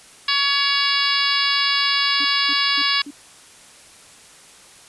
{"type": "harmonic tone", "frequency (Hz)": 563, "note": "C#5", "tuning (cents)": 27, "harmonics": [2, 3, 4, 5, 6, 7, 8, 9], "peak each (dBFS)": [-25, -25, -25, -25, -25, -25, -25, -25], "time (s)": [0.28, 3.02], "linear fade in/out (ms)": 5}
{"type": "tone bursts", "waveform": "sine", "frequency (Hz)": 286.7, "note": "D4", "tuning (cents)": -42, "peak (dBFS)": -31, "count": 4, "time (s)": [2.2, 3.108], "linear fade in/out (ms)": 5, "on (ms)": 47, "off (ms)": 240}
{"effects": ["white hiss -46 dBFS RMS until 4.88 s", "resampled to 24000 Hz"]}